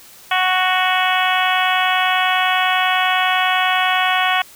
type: harmonic tone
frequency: 370 Hz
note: F#4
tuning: in tune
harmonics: 2 / 3 / 4 / 5 / 6 / 7 / 8 / 9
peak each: -19 / -21 / -22 / -23 / -24 / -24 / -25 / -26 dBFS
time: 0.31-4.42 s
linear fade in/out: 5 ms
effects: white hiss -43 dBFS RMS until 4.55 s